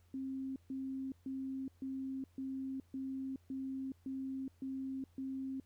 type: tone bursts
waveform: sine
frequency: 266 Hz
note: C4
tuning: 29 cents sharp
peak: -38 dBFS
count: 10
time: 0.14-5.6 s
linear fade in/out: 2 ms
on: 420 ms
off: 140 ms
effects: added 87 Hz sine -65 dBFS peak until 5.65 s + pink hiss -75 dBFS RMS until 5.65 s